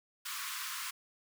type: high-pass noise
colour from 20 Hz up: pink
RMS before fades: -40 dBFS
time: 0.25-0.91 s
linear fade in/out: 10 ms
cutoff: 1000 Hz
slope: 96 dB/octave
effects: none